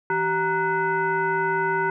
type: tone with frequency modulation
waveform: sine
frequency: 932.3 Hz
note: A#5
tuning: in tune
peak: -20 dBFS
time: 0.1-1.9 s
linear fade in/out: 2 ms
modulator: 547 Hz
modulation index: 1.3
effects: none